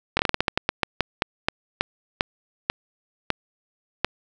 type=slowing click train; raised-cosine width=0.3 ms; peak=-3 dBFS; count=19; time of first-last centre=0.17-4.046 s; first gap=22 ms; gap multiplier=1.23; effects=none